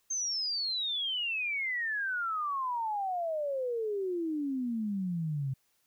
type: exponential sweep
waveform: sine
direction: down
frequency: 6400 to 130 Hz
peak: -30 dBFS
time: 0.1-5.54 s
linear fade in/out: 10 ms
effects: white hiss -73 dBFS RMS until 5.86 s